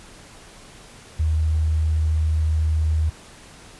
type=tone; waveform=sine; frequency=78.5 Hz; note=D#2; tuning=16 cents sharp; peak=-17 dBFS; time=1.19-3.1 s; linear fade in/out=10 ms; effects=pink hiss -45 dBFS RMS until 3.79 s + resampled to 24000 Hz